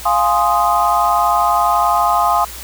sine chord, F minor seventh, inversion none, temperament equal, 698.5 / 830.6 / 1046.5 / 1244.5 Hz, F5 / Ab5 / C6 / Eb6, 0 / 0 / 0 / 0 cents, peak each -17 dBFS, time 0.05-2.45 s, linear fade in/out 10 ms, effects added 60 Hz sine -35 dBFS peak until 2.63 s + white hiss -32 dBFS RMS until 2.63 s

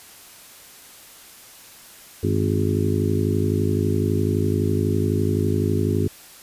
harmonic tone with a mistuned harmonic, 51.91 Hz, G#1, in tune, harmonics 2 / 3 / 4 / 5 / 6 / 7 / 8, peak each -22 / -27 / -28 / -26 / -30 / -26 / -28 dBFS, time 2.23-6.08 s, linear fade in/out 5 ms, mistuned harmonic 2, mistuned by -120 cents, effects white hiss -45 dBFS RMS until 6.42 s + resampled to 32000 Hz

